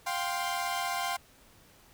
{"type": "chord", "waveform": "sawtooth", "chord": "F suspended second", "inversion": "none", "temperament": "equal with one note detuned", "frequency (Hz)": [702.9, 784, 1046.5], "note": ["F5", "G5", "C6"], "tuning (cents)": [11, 0, 0], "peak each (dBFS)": [-31, -31, -31], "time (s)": [0.06, 1.17], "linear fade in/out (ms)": 10, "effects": ["pink hiss -59 dBFS RMS until 1.93 s"]}